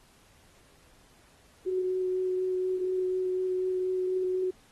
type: tone with vibrato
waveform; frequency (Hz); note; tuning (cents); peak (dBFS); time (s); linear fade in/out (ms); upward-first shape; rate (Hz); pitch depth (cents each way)
sine; 370; F#4; 0; -26; 1.66-4.51; 10; sine; 4.1; 9
effects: pink hiss -61 dBFS RMS until 4.71 s + AAC 32 kbps